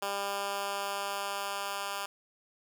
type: tone with high-pass filter sweep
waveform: 10% pulse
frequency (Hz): 199.6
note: G3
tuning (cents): +32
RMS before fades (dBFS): -35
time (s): 0.02-2.06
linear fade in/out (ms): 5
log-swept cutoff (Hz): 540 to 1000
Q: 0.8
effects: none